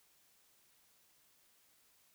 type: silence
effects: white hiss -70 dBFS RMS until 2.14 s